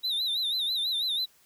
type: tone with vibrato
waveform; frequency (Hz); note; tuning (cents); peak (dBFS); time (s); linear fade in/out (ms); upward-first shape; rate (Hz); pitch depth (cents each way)
triangle; 3801; A#7; +33; -25; 0.03-1.26; 20; sine; 6.1; 120
effects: white hiss -62 dBFS RMS until 1.45 s